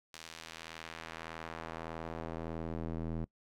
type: tone with band-pass filter sweep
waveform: square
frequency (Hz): 40.84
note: E1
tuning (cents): -15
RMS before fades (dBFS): -42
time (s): 0.13-3.25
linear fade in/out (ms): 10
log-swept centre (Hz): 5200 to 210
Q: 0.73
effects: noise-tail reverb RT60 0.1 s tail -23 dB re dry